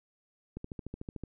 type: click train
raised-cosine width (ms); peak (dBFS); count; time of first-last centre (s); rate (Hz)
3; -26; 10; 0.57-1.237; 13.5
effects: none